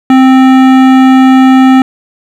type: tone with hard clipping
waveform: sine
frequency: 261.6 Hz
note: C4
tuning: in tune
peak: -3 dBFS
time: 0.1-1.82 s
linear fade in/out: 2 ms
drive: 16 dB
effects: none